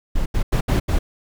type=noise bursts at uneven times; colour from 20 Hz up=brown; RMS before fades=-18 dBFS; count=5; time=0.15-0.26 / 0.34-0.43 / 0.52-0.61 / 0.68-0.8 / 0.88-0.99 s; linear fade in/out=10 ms; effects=none